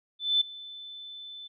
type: tone with ADSR envelope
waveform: sine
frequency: 3520 Hz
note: A7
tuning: in tune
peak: -19 dBFS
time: 0.19-1.48 s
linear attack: 220 ms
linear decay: 7 ms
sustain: -21 dB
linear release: 17 ms
effects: none